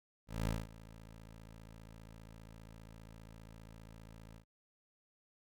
15% pulse tone with ADSR envelope, 55 Hz, A1, in tune, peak -26 dBFS, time 0.27-4.45 s, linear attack 200 ms, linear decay 200 ms, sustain -20 dB, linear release 90 ms, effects none

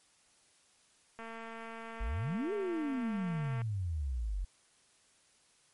click train, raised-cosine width 0.5 ms, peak -31 dBFS, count 552, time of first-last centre 1.19-3.617 s, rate 227 Hz
sine exponential two-way sweep, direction up then down, 43.65 to 430.4 to 43.65 Hz, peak -32 dBFS, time 2-4.45 s, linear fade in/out 10 ms, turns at 2.53 s
effects white hiss -67 dBFS RMS until 5.73 s + MP3 48 kbps

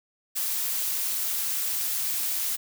blue noise, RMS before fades -28 dBFS, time 0.35-2.57 s, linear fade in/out 20 ms, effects none

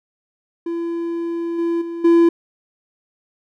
triangle tone with level steps, 337.6 Hz, E4, 41 cents sharp, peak -19 / -15 / -23 / -7 dBFS, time 0.66-2.29 s, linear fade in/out 5 ms, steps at 1.58 / 1.81 / 2.04 s, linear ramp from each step 10 ms, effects none

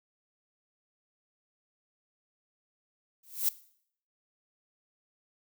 violet noise with exponential growth, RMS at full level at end -23 dBFS, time 3.23-3.49 s, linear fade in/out 5 ms, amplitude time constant 56 ms, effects noise-tail reverb RT60 0.6 s tail -18 dB re dry

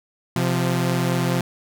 sawtooth tone pair together, 129.56 / 174.3 Hz, C3 / F3, -17 / -3 cents, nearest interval perfect fourth, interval 514 cents, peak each -18 dBFS, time 0.36-1.41 s, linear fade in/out 2 ms, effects none

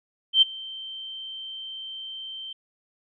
sine tone with ADSR envelope, 3121 Hz, G7, 8 cents flat, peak -11 dBFS, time 0.33-2.53 s, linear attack 88 ms, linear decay 17 ms, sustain -23 dB, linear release 5 ms, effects none

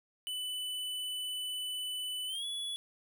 square tone with pitch glide, 2992 to 3397 Hz, F#7 to G#7, +19 to +38 cents, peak -36 dBFS, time 0.27-2.76 s, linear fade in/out 0 ms, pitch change +219 cents, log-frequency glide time 2.27-2.45 s, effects none

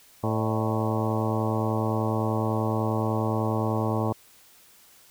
harmonic tone with a mistuned harmonic, 110 Hz, A2, in tune, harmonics 1 / 2 / 3 / 4 / 5 / 6 / 7 / 8 / 9 / 10, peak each -27 / -30 / -32 / -33 / -34 / -35 / -35 / -36 / -37 / -37 dBFS, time 0.23-4.13 s, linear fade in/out 10 ms, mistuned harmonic 6, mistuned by -71 cents, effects white hiss -55 dBFS RMS until 5.1 s

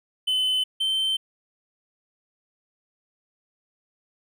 triangle tone pair in turn, 3036 / 3102 Hz, F#7 / G7, +44 / -19 cents, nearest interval unison, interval 37 cents, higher second, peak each -19 / -20 dBFS, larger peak first, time 0.27-0.64 / 0.8-1.17 s, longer neither, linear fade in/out 10 ms, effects none

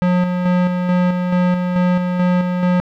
square tone with tremolo, 179.7 Hz, F3, 50 cents sharp, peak -13 dBFS, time 0.02-2.8 s, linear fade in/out 0 ms, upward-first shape square, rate 2.3 Hz, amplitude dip 40%, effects low-pass 2000 Hz 12 dB/octave + 9-bit

